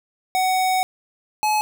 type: tone pair in turn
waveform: square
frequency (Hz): 747 / 852.5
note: F#5 / G#5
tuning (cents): +16 / +45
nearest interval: major second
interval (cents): 229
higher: second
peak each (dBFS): -18 / -18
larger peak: neither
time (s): 0.35-0.83 / 1.43-1.61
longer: first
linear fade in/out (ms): 0
effects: none